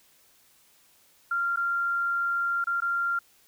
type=tone with dropouts; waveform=sine; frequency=1387 Hz; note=F6; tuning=12 cents flat; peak=-24 dBFS; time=1.31-3.19 s; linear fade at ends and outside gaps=5 ms; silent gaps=1.561-1.571 / 2.642-2.67 / 2.804-2.82 s; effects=white hiss -61 dBFS RMS until 3.47 s